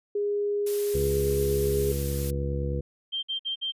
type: tone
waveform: sine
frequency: 410 Hz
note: G#4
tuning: 22 cents flat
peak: -24 dBFS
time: 0.15-1.92 s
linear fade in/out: 5 ms
type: noise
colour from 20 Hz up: blue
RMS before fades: -36 dBFS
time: 0.66-2.31 s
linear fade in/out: 10 ms
type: harmonic tone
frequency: 69.7 Hz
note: C#2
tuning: 10 cents sharp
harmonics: 1 / 2 / 3 / 4 / 5 / 6 / 7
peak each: -29 / -31 / -38 / -43 / -38 / -46 / -34 dBFS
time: 0.94-2.81 s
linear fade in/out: 10 ms
type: tone bursts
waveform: sine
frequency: 3157 Hz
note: G7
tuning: 12 cents sharp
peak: -27 dBFS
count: 4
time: 3.12-3.722 s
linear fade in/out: 20 ms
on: 110 ms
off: 54 ms
effects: resampled to 32000 Hz